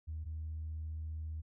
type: tone pair in turn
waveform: sine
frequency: 78.7 / 78.7 Hz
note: D#2 / D#2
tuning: +20 / +20 cents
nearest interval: unison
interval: 0 cents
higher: neither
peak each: -37 / -37 dBFS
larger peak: neither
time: 0.07-0.25 / 0.25-1.42 s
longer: second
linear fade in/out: 20 ms
effects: tanh soft clip ceiling -34 dBFS